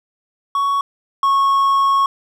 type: tone pair in turn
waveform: triangle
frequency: 1116 / 1099.4 Hz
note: C#6 / C#6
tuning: +11 / -15 cents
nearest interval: unison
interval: 26 cents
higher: first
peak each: -13 / -10 dBFS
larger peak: second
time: 0.55-0.81 / 1.23-2.06 s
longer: second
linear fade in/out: 2 ms
effects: none